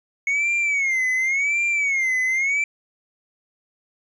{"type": "tone with vibrato", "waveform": "triangle", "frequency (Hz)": 2193, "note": "C#7", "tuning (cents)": -19, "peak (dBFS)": -17, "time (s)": [0.27, 2.64], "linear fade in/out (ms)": 2, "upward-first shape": "sine", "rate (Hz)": 0.91, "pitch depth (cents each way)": 140, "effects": ["resampled to 22050 Hz"]}